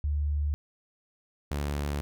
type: tone pair in turn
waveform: sine / sawtooth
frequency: 73.42 / 72.28 Hz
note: D2 / D2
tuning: 0 / -27 cents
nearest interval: unison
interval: 27 cents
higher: first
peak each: -25 dBFS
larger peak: neither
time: 0.04-0.54 / 1.51-2.01 s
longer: neither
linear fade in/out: 0 ms
effects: none